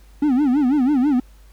triangle tone with vibrato, 272.5 Hz, C#4, 29 cents flat, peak -12 dBFS, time 0.22-1.2 s, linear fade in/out 5 ms, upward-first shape sine, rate 6.1 Hz, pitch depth 190 cents each way, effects added 50 Hz sine -44 dBFS peak until 1.52 s + pink hiss -56 dBFS RMS until 1.52 s

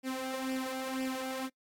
sawtooth tone with flanger, 261.6 Hz, C4, in tune, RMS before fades -36 dBFS, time 0.03-1.5 s, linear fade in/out 50 ms, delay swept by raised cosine 0.38 to 2.48 ms, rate 2 Hz, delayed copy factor +0.65, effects noise-tail reverb RT60 0.1 s tail -21 dB re dry + AAC 64 kbps

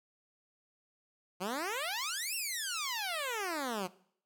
10% pulse exponential two-way sweep, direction up then down, 173.9 to 2794 to 173.9 Hz, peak -26 dBFS, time 1.4-3.88 s, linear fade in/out 20 ms, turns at 2.35 s, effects noise-tail reverb RT60 0.6 s tail -20 dB re dry

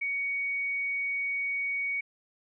sine tone, 2240 Hz, C#7, 18 cents sharp, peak -28 dBFS, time 0.01-2.01 s, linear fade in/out 10 ms, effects none

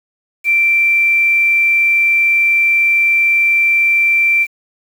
sine tone with quantisation, 2349 Hz, D7, in tune, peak -9 dBFS, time 0.44-4.47 s, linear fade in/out 50 ms, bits 6, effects none

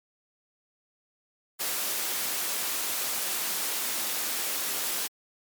white high-pass noise, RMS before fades -30 dBFS, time 1.59-5.08 s, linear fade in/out 20 ms, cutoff 240 Hz, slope 12 dB/octave, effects MP3 96 kbps

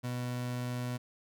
30% pulse tone, 123.47 Hz, B2, in tune, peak -31 dBFS, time 0.03-0.98 s, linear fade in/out 20 ms, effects none

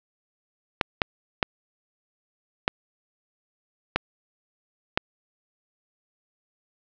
clicks, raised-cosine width 0.3 ms, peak -3 dBFS, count 6, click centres 0.812 / 1.018 / 1.428 / 2.679 / 3.96 / 4.975 s, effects low-pass 4000 Hz 12 dB/octave

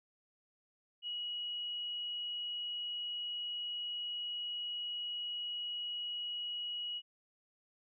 sine tone, 2910 Hz, F#7, 29 cents flat, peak -37 dBFS, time 1.02-7.02 s, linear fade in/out 50 ms, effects none

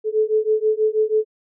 sine beating tone pair, 429.9 / 436.1 Hz, A4 / A4, -40 / -15 cents, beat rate 6.2 Hz, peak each -19 dBFS, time 0.04-1.25 s, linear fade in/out 50 ms, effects none

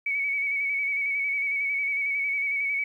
sine tone with vibrato, 2251 Hz, C#7, 26 cents sharp, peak -24 dBFS, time 0.06-2.84 s, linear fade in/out 5 ms, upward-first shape square, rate 11 Hz, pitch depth 29 cents each way, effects 10-bit

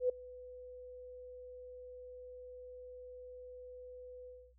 sine tone with ADSR envelope, 499.9 Hz, B4, 21 cents sharp, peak -26 dBFS, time 0-4.54 s, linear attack 94 ms, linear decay 6 ms, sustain -22 dB, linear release 270 ms, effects added 60 Hz sine -63 dBFS peak until 4.58 s

